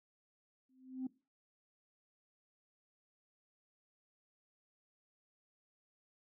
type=tone with exponential growth; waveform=sine; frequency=259.2 Hz; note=C4; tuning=16 cents flat; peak=-33 dBFS; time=0.69-1.07 s; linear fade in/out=5 ms; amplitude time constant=82 ms; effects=noise-tail reverb RT60 0.3 s tail -20 dB re dry + tanh soft clip ceiling -33 dBFS